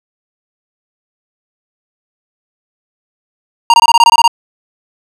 square tone bursts, 934 Hz, A#5, 3 cents sharp, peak -3 dBFS, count 10, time 3.7-4.278 s, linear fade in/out 2 ms, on 38 ms, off 22 ms, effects low-pass 7000 Hz 12 dB/octave + 7-bit

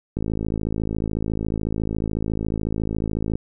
click train, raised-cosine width 3 ms, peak -12 dBFS, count 173, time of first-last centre 0.17-3.355 s, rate 54 Hz, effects none

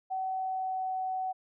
sine tone with pitch glide, 757 to 751.3 Hz, F#5 to F#5, +39 to +26 cents, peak -30 dBFS, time 0.1-1.33 s, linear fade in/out 20 ms, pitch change -13 cents, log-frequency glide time 0.24-0.98 s, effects none

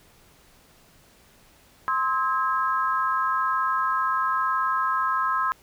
sine tone cluster, 1047 / 1288 / 1633 Hz, C6 / E6 / G#6, +1 / -41 / -30 cents, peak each -24 / -25 / -30 dBFS, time 1.88-5.52 s, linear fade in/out 0 ms, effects pink hiss -56 dBFS RMS until 5.62 s

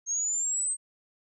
sine exponential sweep, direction up, 6430 to 8372 Hz, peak -26 dBFS, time 0.06-0.77 s, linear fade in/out 50 ms, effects none

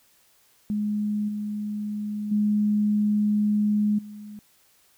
sine tone with level steps, 209.2 Hz, G#3, 13 cents sharp, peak -23 / -27 / -19 / -37 dBFS, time 0.7-4.39 s, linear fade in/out 0 ms, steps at 1.28 / 2.31 / 3.98 s, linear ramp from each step 10 ms, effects white hiss -61 dBFS RMS until 4.97 s

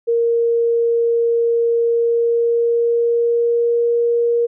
sine tone with pitch glide, 466.2 to 471.1 Hz, A#4 to A#4, 0 to +18 cents, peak -13 dBFS, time 0.07-4.47 s, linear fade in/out 20 ms, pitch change +18 cents, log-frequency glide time 1.82-3.84 s, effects none

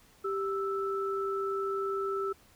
sine tone pair together, 392.3 / 1318.5 Hz, G4 / E6, +1 / 0 cents, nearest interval octave + major sixth, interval 2099 cents, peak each -31 / -34 dBFS, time 0.24-2.33 s, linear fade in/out 10 ms, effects pink hiss -61 dBFS RMS until 2.55 s

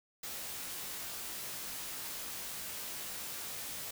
white noise with comb filter, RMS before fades -42 dBFS, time 0.23-3.91 s, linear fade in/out 5 ms, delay 18 ms, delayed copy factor -0.75, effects none

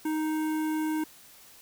square tone with notch filter, 311.4 Hz, D#4, 2 cents sharp, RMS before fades -29 dBFS, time 0.05-1.04 s, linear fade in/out 5 ms, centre 4400 Hz, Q 0.51, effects white hiss -53 dBFS RMS until 1.61 s

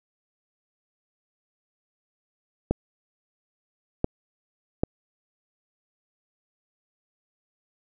clicks, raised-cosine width 2 ms, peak -8 dBFS, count 3, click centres 2.71 / 4.044 / 4.835 s, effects none

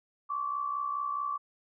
sine tone pair together, 1088 / 1152.7 Hz, C#6 / D6, -33 / -33 cents, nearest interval minor second, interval 100 cents, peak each -37 / -31 dBFS, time 0.29-1.38 s, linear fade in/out 20 ms, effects none

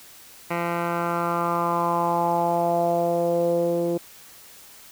10% pulse tone with low-pass filter sweep, 171.3 Hz, F3, 33 cents flat, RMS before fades -23 dBFS, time 0.5-3.98 s, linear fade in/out 10 ms, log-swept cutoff 1900 to 420 Hz, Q 4, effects white hiss -47 dBFS RMS until 4.91 s

